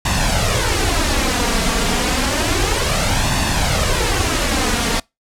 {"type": "noise with flanger", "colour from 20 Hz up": "pink", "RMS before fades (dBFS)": -17, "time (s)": [0.05, 5], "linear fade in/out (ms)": 5, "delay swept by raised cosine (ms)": [1.1, 4.4], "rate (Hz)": 0.3, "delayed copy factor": 0.6, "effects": ["noise-tail reverb RT60 0.2 s tail -25 dB re dry", "low-pass 9000 Hz 12 dB/octave"]}